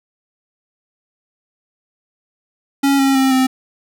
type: tone with pitch steps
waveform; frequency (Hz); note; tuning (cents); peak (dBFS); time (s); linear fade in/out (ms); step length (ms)
square; 277.2 / 271.5 / 265.9 / 260.4; C#4 / C#4 / C4 / C4; 0 / -36 / +28 / -8; -12; 2.83-3.47; 10; 160
effects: none